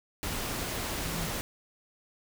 sine tone in noise, 164.6 Hz, E3, 2 cents flat, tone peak -37 dBFS, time 1.04-1.27 s, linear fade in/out 0 ms, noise pink, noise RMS -34 dBFS, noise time 0.23-1.41 s, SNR -6 dB, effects none

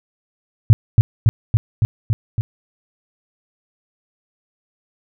sine tone with echo, 110 Hz, A2, in tune, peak -3 dBFS, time 0.7-0.73 s, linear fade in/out 0 ms, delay 280 ms, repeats 6, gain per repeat -2 dB, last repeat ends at 2.41 s, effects none

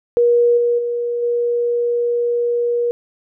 sine tone with level steps, 477.4 Hz, A#4, 41 cents sharp, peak -10 / -13 / -18 / -15 dBFS, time 0.17-2.91 s, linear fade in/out 0 ms, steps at 0.57 / 0.78 / 1.22 s, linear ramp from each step 10 ms, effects none

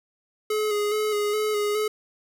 square tone with vibrato, 421.2 Hz, G#4, 24 cents sharp, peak -23 dBFS, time 0.5-1.88 s, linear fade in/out 5 ms, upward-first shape square, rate 2.4 Hz, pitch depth 25 cents each way, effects none

